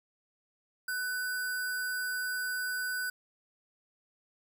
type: tone with sample-and-hold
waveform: sine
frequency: 1497 Hz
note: F#6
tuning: 20 cents sharp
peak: -31 dBFS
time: 0.88-3.1 s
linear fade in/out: 5 ms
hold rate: 6300 Hz
effects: none